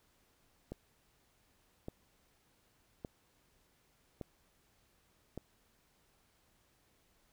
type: click train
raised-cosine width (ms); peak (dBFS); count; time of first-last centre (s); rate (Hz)
2; -28; 5; 0.72-5.377; 0.859
effects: pink hiss -72 dBFS RMS until 7.32 s